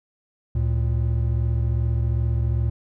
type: tone pair together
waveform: triangle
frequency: 71.4 / 114 Hz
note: D2 / A#2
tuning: -48 / -38 cents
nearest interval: minor sixth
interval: 810 cents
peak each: -20 dBFS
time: 0.55-2.7 s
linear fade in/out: 5 ms
effects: none